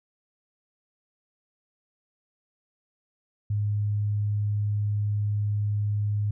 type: tone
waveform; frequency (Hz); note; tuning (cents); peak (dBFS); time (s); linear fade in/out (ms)
sine; 103.83; G#2; 0; -23; 3.5-6.31; 5
effects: none